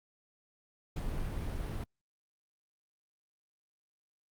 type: noise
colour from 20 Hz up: brown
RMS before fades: -36 dBFS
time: 0.96-1.84 s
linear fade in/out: 5 ms
effects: Opus 48 kbps